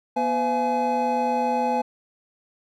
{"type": "tone cluster", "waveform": "triangle", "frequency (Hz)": [243, 508, 682, 843], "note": ["B3", "B4", "F5", "G#5"], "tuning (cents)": [-28, 49, -41, 26], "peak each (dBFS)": [-26, -25, -28, -21], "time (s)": [0.16, 1.82], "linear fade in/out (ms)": 10, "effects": []}